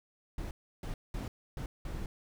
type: noise bursts at uneven times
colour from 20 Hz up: brown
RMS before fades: -38 dBFS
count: 5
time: 0.38-0.51 / 0.83-0.94 / 1.14-1.28 / 1.57-1.66 / 1.85-2.06 s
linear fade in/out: 2 ms
effects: none